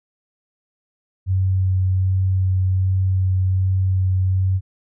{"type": "tone with vibrato", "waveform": "sine", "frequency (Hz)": 93.9, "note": "F#2", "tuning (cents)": 26, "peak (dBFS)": -15, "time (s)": [1.26, 4.61], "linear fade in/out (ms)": 50, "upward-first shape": "sine", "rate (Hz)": 1.3, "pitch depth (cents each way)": 10, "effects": []}